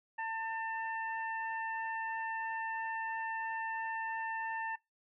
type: harmonic tone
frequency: 897 Hz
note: A5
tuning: 33 cents sharp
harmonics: 1 / 2 / 3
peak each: -37 / -39 / -50 dBFS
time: 0.18-4.76 s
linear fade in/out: 10 ms
effects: noise-tail reverb RT60 0.2 s tail -23 dB re dry